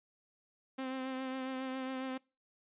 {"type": "tone with vibrato", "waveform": "sawtooth", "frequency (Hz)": 261.6, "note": "C4", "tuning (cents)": 0, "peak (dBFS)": -33, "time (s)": [0.78, 2.18], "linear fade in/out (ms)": 10, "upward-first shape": "triangle", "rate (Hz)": 7.3, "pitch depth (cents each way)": 29, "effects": ["noise-tail reverb RT60 0.3 s tail -24 dB re dry", "resampled to 8000 Hz"]}